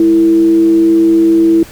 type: tone with frequency modulation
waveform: sine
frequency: 330 Hz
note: E4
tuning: 2 cents sharp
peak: -5 dBFS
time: 0-1.63 s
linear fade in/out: 2 ms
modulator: 125 Hz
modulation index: 0.25
effects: pink hiss -35 dBFS RMS until 1.71 s